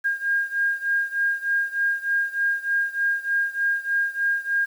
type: beating tone pair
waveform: sine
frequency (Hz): 1615 / 1618.3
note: G#6 / G#6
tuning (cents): -49 / -45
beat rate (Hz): 3.3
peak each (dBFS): -23 / -25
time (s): 0.04-4.66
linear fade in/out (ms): 20
effects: 8-bit